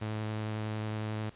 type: tone with vibrato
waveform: sawtooth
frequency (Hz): 108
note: A2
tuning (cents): -32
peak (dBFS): -29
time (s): 0.01-1.3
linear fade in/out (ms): 10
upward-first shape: sine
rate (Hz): 11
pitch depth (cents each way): 12
effects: pink hiss -58 dBFS RMS until 1.35 s + resampled to 8000 Hz